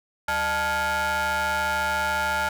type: ring-modulated tone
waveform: 35% pulse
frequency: 266 Hz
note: C4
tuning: 29 cents sharp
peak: -18 dBFS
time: 0.28-2.49 s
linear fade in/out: 5 ms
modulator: 1140 Hz
effects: none